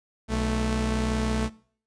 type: tone pair together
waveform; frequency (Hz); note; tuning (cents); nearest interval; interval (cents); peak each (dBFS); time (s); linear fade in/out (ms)
sawtooth; 61.42 / 220; B1 / A3; -9 / 0; octave + minor seventh; 2209; -23; 0.28-1.5; 50
effects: noise-tail reverb RT60 0.5 s tail -21 dB re dry + resampled to 22050 Hz